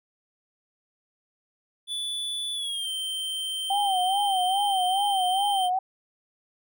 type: tone with pitch glide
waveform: square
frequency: 3465 to 3123 Hz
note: A7 to G7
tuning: -27 to -7 cents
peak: -29 dBFS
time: 1.87-5.7 s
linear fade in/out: 50 ms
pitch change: -180 cents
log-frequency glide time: 2.54-2.89 s
type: tone with vibrato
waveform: sine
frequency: 772 Hz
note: G5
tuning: 27 cents flat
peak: -22 dBFS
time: 3.7-5.79 s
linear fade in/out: 5 ms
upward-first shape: sine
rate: 2.4 Hz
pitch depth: 110 cents each way
effects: none